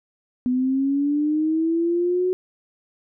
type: linear sweep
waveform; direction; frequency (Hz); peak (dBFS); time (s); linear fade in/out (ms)
sine; up; 247.8 to 370; -18; 0.46-2.33; 0
effects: none